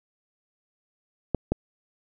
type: clicks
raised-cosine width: 2 ms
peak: -9 dBFS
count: 2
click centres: 1.347 / 1.52 s
effects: none